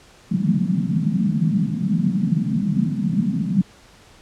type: band-pass noise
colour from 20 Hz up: white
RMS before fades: -20 dBFS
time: 0.31-3.62 s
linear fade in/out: 10 ms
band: 150 to 220 Hz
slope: 48 dB/octave
effects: pink hiss -49 dBFS RMS until 4.21 s + low-pass 8000 Hz 12 dB/octave